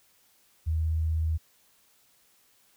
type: tone with vibrato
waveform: sine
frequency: 79.8 Hz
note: D#2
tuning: 44 cents sharp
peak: -24 dBFS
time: 0.66-1.38 s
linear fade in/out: 20 ms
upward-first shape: triangle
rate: 16 Hz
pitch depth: 11 cents each way
effects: white hiss -64 dBFS RMS until 2.76 s